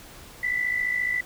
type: tone pair together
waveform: sine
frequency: 1975.5 / 2030 Hz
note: B6 / B6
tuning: 0 / +47 cents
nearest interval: unison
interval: 47 cents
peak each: -24 / -30 dBFS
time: 0.43-1.21 s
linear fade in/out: 5 ms
effects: pink hiss -46 dBFS RMS until 1.25 s